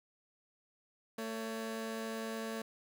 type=tone pair together; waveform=20% pulse; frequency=223.7 / 560.9 Hz; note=A3 / C#5; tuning=+29 / +20 cents; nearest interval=octave + major third; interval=1591 cents; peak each=-34 / -40 dBFS; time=1.18-2.62 s; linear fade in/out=5 ms; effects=none

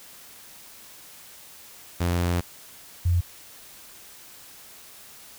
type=tone pair in turn; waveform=sawtooth / sine; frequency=87.31 / 87.61 Hz; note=F2 / F2; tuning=0 / +6 cents; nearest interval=unison; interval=6 cents; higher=second; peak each=-18 dBFS; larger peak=neither; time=2-2.41 / 3.05-3.21 s; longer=first; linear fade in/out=10 ms; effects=white hiss -47 dBFS RMS until 5.38 s

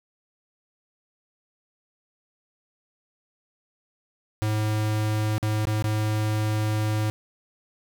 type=tone with dropouts; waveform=square; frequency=107.4 Hz; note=A2; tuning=41 cents flat; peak=-23 dBFS; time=4.42-7.1 s; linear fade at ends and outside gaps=0 ms; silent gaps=5.381-5.428 / 5.653-5.671 / 5.824-5.842 s; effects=none

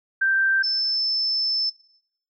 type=tone pair in turn; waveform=sine; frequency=1568 / 5274 Hz; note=G6 / E8; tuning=0 / 0 cents; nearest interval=octave + major sixth; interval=2100 cents; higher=second; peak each=-17 / -21 dBFS; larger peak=first; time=0.21-0.63 / 0.63-1.7 s; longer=second; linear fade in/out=10 ms; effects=noise-tail reverb RT60 0.7 s tail -18 dB re dry

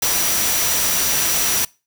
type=tone in noise; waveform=sine; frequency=5850 Hz; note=F#8; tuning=21 cents flat; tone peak=-24 dBFS; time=0.02-1.65 s; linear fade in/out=5 ms; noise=white; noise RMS=-19 dBFS; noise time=0.02-1.65 s; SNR=-8 dB; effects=noise-tail reverb RT60 0.3 s tail -24 dB re dry

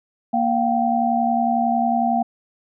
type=tone cluster; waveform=sine; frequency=234.7 / 702 / 773 Hz; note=A#3 / F5 / G5; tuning=+12 / +9 / -24 cents; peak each=-21 dBFS; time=0.33-2.23 s; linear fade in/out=10 ms; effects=none

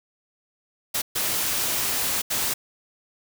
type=noise bursts at uneven times; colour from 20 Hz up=white; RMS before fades=-25 dBFS; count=3; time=0.94-1.02 / 1.15-2.22 / 2.3-2.54 s; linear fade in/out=10 ms; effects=none

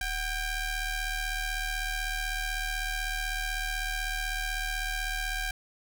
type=ring-modulated tone; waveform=sawtooth; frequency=784 Hz; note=G5; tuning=in tune; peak=-23 dBFS; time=0.01-5.51 s; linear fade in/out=2 ms; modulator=822 Hz; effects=none

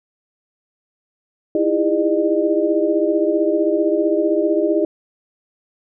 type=tone cluster; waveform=sine; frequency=321.8 / 337.3 / 404.8 / 606 Hz; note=E4 / E4 / G#4 / D#5; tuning=-42 / +40 / -44 / -46 cents; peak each=-20 dBFS; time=1.55-4.85 s; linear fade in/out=2 ms; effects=none

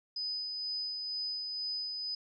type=tone with tremolo; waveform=sine; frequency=5000 Hz; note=D#8; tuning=8 cents sharp; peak=-33 dBFS; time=0.16-2.15 s; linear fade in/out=5 ms; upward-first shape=sine; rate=2.1 Hz; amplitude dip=30%; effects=none

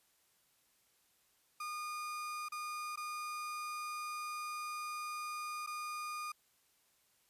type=tone with dropouts; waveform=35% pulse; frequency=1220 Hz; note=D#6; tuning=34 cents flat; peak=-38 dBFS; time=1.6-6.32 s; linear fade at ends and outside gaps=5 ms; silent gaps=2.486-2.52 / 2.959-2.973 / 5.664-5.672 s; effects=white hiss -73 dBFS RMS until 7.29 s + resampled to 32000 Hz

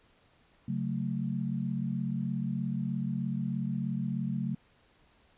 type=chord; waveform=sine; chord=F# minor; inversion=second; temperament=equal with one note detuned; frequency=138.59 / 185 / 221.7 Hz; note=C#3 / F#3 / A3; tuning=0 / 0 / +13 cents; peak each=-34 dBFS; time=0.68-4.55 s; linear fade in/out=5 ms; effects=pink hiss -65 dBFS RMS until 5.37 s + resampled to 8000 Hz

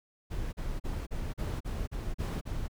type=noise bursts; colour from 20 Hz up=brown; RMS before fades=-34 dBFS; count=9; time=0.3-2.682 s; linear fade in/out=20 ms; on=230 ms; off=39 ms; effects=none

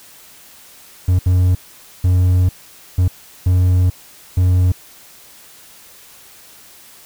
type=tone bursts at uneven times; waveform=triangle; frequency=90.7 Hz; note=F#2; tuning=34 cents flat; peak=-8 dBFS; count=6; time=1.08-1.19 / 1.26-1.55 / 2.04-2.49 / 2.98-3.08 / 3.46-3.9 / 4.37-4.72 s; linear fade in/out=5 ms; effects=white hiss -43 dBFS RMS until 7.05 s

